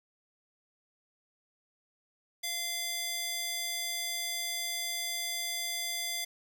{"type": "tone with high-pass filter", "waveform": "square", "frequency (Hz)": 688, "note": "F5", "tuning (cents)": -26, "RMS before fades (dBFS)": -35, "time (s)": [2.43, 6.25], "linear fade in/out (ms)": 10, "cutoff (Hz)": 2900, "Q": 0.78, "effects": []}